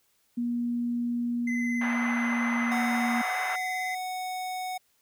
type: tone with pitch glide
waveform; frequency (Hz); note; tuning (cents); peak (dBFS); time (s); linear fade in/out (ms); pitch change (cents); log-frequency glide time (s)
sine; 239.2 to 235.8; A#3 to A#3; +45 to +20; -26; 0.37-3.22; 10; -25; 1.62-3.01
type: tone with vibrato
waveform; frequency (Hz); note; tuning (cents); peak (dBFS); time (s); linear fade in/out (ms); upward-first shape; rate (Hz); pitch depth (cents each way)
triangle; 2041; C7; -44; -30; 1.47-3.95; 5; triangle; 18; 31
type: band-pass noise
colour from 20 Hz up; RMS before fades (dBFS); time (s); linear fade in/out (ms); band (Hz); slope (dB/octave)
white; -34; 1.81-3.56; 5; 700 to 1800; 24
type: tone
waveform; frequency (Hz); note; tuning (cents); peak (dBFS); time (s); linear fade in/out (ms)
square; 740; F#5; 0; -32; 2.71-4.78; 10
effects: white hiss -69 dBFS RMS until 5.01 s